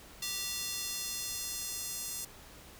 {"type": "tone with high-pass filter sweep", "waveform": "square", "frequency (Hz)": 391, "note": "G4", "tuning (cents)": -4, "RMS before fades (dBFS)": -38, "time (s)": [0.22, 2.25], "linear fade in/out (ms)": 5, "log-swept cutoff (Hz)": [4000, 6900], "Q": 1.1, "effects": ["pink hiss -53 dBFS RMS until 2.79 s"]}